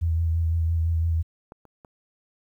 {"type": "tone with vibrato", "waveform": "sine", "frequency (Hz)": 82.41, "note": "E2", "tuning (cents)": 0, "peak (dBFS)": -20, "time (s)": [0.01, 1.23], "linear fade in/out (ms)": 20, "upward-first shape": "sine", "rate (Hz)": 5.9, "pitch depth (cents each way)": 29}
{"type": "clicks", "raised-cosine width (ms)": 1, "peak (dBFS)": [-27, -37, -32], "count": 3, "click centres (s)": [1.521, 1.653, 1.848]}
{"effects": ["10-bit"]}